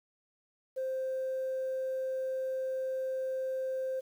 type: tone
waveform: sine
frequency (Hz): 523.3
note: C5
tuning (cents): 0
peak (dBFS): -30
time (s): 0.76-4.01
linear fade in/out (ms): 20
effects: tanh soft clip ceiling -28 dBFS + 10-bit